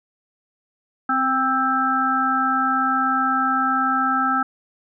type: harmonic tone with a mistuned harmonic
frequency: 263.9 Hz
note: C4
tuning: 15 cents sharp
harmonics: 1 / 3 / 5 / 6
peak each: -25 / -25 / -19 / -27 dBFS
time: 1.09-4.43 s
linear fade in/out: 5 ms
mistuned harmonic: 1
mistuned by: -21 cents
effects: none